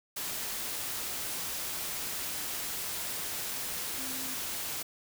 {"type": "tone in noise", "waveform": "sine", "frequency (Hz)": 261.6, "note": "C4", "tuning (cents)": 0, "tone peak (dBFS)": -45, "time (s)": [3.98, 4.35], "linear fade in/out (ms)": 10, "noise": "white", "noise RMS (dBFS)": -36, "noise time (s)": [0.16, 4.83], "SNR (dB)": -12, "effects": []}